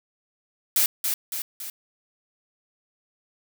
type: noise with echo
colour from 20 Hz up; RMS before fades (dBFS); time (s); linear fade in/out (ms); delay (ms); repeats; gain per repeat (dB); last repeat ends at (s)
blue; -20; 0.76-0.86; 2; 280; 3; -5; 1.7
effects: none